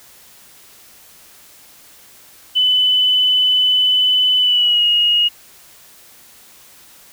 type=tone with pitch glide; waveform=sine; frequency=3007 to 2875 Hz; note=F#7 to F7; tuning=+27 to +50 cents; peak=-11 dBFS; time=2.55-5.29 s; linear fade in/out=20 ms; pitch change=-77 cents; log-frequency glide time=4.39-4.85 s; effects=white hiss -45 dBFS RMS until 7.12 s